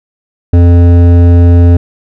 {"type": "tone with hard clipping", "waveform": "sine", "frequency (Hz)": 86.6, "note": "F2", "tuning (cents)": -14, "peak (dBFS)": -3, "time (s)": [0.53, 1.77], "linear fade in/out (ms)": 5, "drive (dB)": 12, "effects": []}